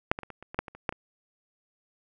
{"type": "clicks", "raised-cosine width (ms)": 0.5, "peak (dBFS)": [-6, -19, -25, -26, -29, -24, -10, -25, -30, -11, -24], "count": 11, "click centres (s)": [0.115, 0.189, 0.233, 0.303, 0.426, 0.545, 0.59, 0.682, 0.75, 0.892, 0.925], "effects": []}